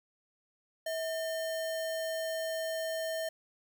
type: tone with sample-and-hold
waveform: sine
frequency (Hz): 646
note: E5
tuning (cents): -35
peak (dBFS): -32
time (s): 0.86-3.29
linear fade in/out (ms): 5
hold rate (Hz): 2450
effects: none